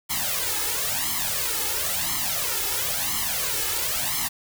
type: noise with flanger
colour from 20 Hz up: white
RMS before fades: -26 dBFS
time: 0.09-4.29 s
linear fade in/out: 20 ms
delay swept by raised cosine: 0.95 to 2.35 ms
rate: 0.98 Hz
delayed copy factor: +1
effects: none